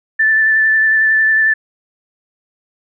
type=tone with vibrato; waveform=sine; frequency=1760 Hz; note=A6; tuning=in tune; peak=-9 dBFS; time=0.19-1.54 s; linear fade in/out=10 ms; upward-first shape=sine; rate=11 Hz; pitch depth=15 cents each way; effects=none